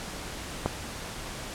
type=click; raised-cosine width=1 ms; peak=-11 dBFS; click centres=0.66 s; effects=pink hiss -38 dBFS RMS until 1.54 s + low-pass 10000 Hz 12 dB/octave